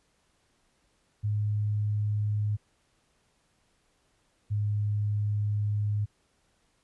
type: tone pair in turn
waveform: sine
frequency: 104.8 / 104.08 Hz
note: G#2 / G#2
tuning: +16 / +4 cents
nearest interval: unison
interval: 12 cents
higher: first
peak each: -25 dBFS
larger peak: neither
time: 1.23-2.57 / 4.5-6.06 s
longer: second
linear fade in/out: 20 ms
effects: pink hiss -70 dBFS RMS until 6.83 s + resampled to 24000 Hz